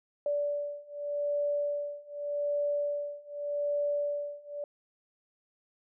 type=beating tone pair; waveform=sine; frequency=580 / 580.84 Hz; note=D5 / D5; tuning=-22 / -19 cents; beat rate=0.84 Hz; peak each=-33 / -32 dBFS; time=0.26-4.64 s; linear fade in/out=2 ms; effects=none